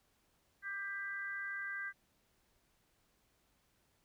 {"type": "harmonic tone", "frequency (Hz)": 396.1, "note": "G4", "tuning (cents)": 18, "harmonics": [3, 4, 5], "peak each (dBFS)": [-51, -40, -45], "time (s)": [0.62, 1.93], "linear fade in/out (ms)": 50, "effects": ["pink hiss -75 dBFS RMS until 4.04 s"]}